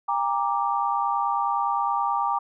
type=chord; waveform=sine; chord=G minor; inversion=none; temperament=equal with one note detuned; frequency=802.8 / 932.3 / 1174.7 Hz; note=G5 / Bb5 / D6; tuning=+41 / 0 / 0 cents; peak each=-26 dBFS; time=0.08-2.39 s; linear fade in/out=10 ms; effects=none